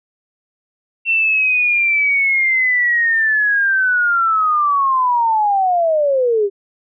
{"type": "linear sweep", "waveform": "sine", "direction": "down", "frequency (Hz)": [2707, 388], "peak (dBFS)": -12, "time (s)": [1.05, 6.5], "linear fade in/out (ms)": 50, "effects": []}